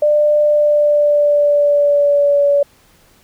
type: tone with pitch glide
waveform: sine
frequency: 596 to 570.7 Hz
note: D5 to D5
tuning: +25 to -50 cents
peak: -9 dBFS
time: 0.02-2.63 s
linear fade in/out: 5 ms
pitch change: -75 cents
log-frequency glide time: 0.41-2.48 s
effects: pink hiss -51 dBFS RMS until 3.23 s